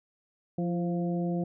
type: harmonic tone with a mistuned harmonic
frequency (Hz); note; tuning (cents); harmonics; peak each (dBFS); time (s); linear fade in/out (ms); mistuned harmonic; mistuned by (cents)
174.61; F3; 0; 1 / 2 / 3 / 4; -28 / -34 / -38 / -40; 0.58-1.44; 5; 2; -38
effects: none